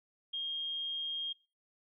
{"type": "tone", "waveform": "sine", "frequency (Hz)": 3231, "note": "G#7", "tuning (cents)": -48, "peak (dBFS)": -34, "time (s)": [0.33, 1.33], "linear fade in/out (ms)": 10, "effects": ["noise-tail reverb RT60 0.3 s tail -21 dB re dry"]}